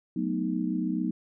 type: chord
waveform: sine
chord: B dominant seventh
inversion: second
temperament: equal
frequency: 185 / 220 / 246.9 / 311.1 Hz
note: F#3 / A3 / B3 / D#4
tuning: 0 / 0 / 0 / 0 cents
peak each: -31 / -34 / -31 / -31 dBFS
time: 0.16-1.11 s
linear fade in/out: 5 ms
effects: none